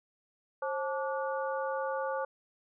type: harmonic tone with a mistuned harmonic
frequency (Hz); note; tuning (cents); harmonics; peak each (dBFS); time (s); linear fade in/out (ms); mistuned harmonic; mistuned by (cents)
290; D4; -22; 2 / 3 / 4 / 5; -33 / -37 / -39 / -41; 0.62-2.25; 5; 2; -140
effects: none